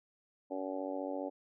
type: harmonic tone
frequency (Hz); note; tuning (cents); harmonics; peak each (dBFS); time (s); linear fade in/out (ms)
94.6; F#2; +39; 3 / 4 / 5 / 6 / 7 / 8 / 9; -40 / -46 / -44 / -40 / -50 / -46 / -49; 0.5-1.3; 20
effects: none